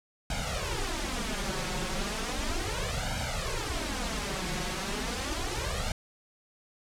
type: noise with flanger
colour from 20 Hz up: pink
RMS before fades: -32 dBFS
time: 0.3-5.92 s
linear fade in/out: 2 ms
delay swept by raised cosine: 1.3 to 5.5 ms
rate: 0.35 Hz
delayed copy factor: +1
effects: low-pass 8000 Hz 12 dB/octave